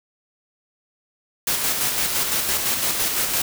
white noise with tremolo, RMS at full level -21 dBFS, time 1.47-3.42 s, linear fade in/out 5 ms, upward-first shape square, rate 5.9 Hz, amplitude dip 35%, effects none

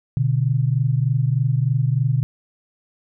sine tone pair together, 123.02 / 146.3 Hz, B2 / D3, -6 / -6 cents, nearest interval minor third, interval 300 cents, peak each -18 / -20 dBFS, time 0.17-2.23 s, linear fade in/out 0 ms, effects none

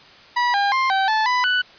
30% pulse tone with pitch steps, 972 / 805 / 1054 / 773 / 872 / 995 / 1488 Hz, B5 / G5 / C6 / G5 / A5 / B5 / F#6, -28 / +46 / +12 / -24 / -16 / +13 / +9 cents, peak -14 dBFS, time 0.36-1.62 s, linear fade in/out 10 ms, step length 180 ms, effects white hiss -46 dBFS RMS until 1.78 s + resampled to 11025 Hz

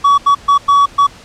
triangle tone bursts at uneven times, 1132 Hz, C#6, 36 cents sharp, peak -4 dBFS, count 5, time 0.04-0.18 / 0.26-0.35 / 0.48-0.58 / 0.68-0.86 / 0.98-1.07 s, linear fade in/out 10 ms, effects pink hiss -38 dBFS RMS until 1.24 s + low-pass 7000 Hz 12 dB/octave

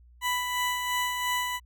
20% pulse tone with tremolo, 991 Hz, B5, 6 cents sharp, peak -20 dBFS, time 0.21-1.6 s, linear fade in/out 50 ms, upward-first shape sine, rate 2.9 Hz, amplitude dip 40%, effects added 60 Hz sine -52 dBFS peak until 1.65 s

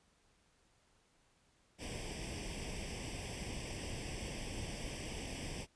pink noise with comb filter, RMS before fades -43 dBFS, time 1.78-5.67 s, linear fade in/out 50 ms, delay 0.37 ms, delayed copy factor +0.85, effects pink hiss -72 dBFS RMS until 5.75 s + resampled to 22050 Hz

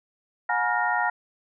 sine tone cluster, 723 / 841 / 955 / 1413 / 1853 Hz, F#5 / G#5 / A#5 / F6 / A#6, -40 / +22 / +42 / +20 / -11 cents, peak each -28 dBFS, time 0.49-1.1 s, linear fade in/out 5 ms, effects none

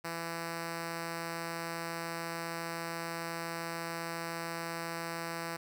5% pulse tone, 167.1 Hz, E3, 24 cents sharp, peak -25 dBFS, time 0.04-5.57 s, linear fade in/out 10 ms, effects none

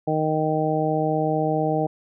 harmonic tone, 155.56 Hz, D#3, in tune, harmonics 1 / 2 / 3 / 4 / 5, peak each -26 / -26 / -26 / -26 / -26 dBFS, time 0.07-1.87 s, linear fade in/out 10 ms, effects none

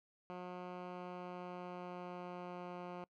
10% pulse tone with pitch glide, 180 to 177.83 Hz, F#3 to F3, -47 to +32 cents, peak -36 dBFS, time 0.3-3.04 s, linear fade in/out 0 ms, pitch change -21 cents, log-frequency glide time 0.68-2.83 s, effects noise-tail reverb RT60 0.1 s tail -25 dB re dry + low-pass 2000 Hz 12 dB/octave

